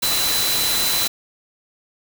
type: tone in noise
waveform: sine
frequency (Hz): 4010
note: B7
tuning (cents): +26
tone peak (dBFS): -22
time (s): 0.02-1.08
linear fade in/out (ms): 10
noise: white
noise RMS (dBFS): -21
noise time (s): 0.02-1.08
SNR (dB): -4
effects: none